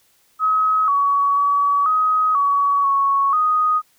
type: tone with pitch steps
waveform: sine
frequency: 1274 / 1127 / 1137 / 1260 / 1129 / 1108 / 1245 Hz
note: D#6 / C#6 / C#6 / D#6 / C#6 / C#6 / D#6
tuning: +41 / +28 / +44 / +21 / +31 / -1 / +1 cents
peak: -14 dBFS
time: 0.39-3.82 s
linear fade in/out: 50 ms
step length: 490 ms
effects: white hiss -59 dBFS RMS until 3.98 s